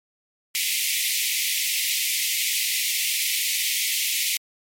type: high-pass noise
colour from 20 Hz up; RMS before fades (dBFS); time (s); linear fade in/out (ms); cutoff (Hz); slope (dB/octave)
pink; -24; 0.55-4.37; 0; 2000; 96
effects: MP3 64 kbps